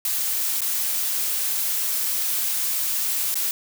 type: noise with dropouts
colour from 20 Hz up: blue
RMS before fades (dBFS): -24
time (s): 0.05-3.51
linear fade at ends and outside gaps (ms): 1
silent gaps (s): 0.607-0.617 / 3.343-3.355
effects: none